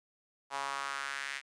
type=tone with high-pass filter sweep; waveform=sawtooth; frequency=138.59 Hz; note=C#3; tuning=in tune; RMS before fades=-38 dBFS; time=0.5-1.42 s; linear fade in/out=50 ms; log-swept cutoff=880 to 2000 Hz; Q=2.7; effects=resampled to 22050 Hz